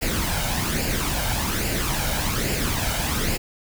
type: noise with flanger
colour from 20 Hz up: pink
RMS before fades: -24 dBFS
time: 0.01-3.38 s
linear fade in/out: 20 ms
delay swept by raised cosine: 0.41 to 1.35 ms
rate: 1.2 Hz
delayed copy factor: +0.55
effects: none